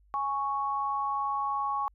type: tone pair together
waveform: sine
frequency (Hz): 830.6 / 1107.8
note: G#5 / C#6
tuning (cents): 0 / -1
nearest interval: perfect fourth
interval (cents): 499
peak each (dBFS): -32 / -29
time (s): 0.14-1.88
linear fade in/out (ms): 0
effects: added 50 Hz sine -59 dBFS peak until 1.94 s